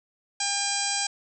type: harmonic tone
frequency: 803 Hz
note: G5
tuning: 41 cents sharp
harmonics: 1 / 2 / 3 / 4 / 5 / 6 / 7 / 8 / 9 / 10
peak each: -33 / -36 / -35 / -36 / -36 / -32 / -33 / -36 / -35 / -32 dBFS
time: 0.4-1.07 s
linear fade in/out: 5 ms
effects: none